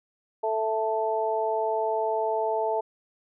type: harmonic tone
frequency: 220 Hz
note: A3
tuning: in tune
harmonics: 2 / 3 / 4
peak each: -28 / -28 / -28 dBFS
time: 0.43-2.81 s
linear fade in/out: 10 ms
effects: none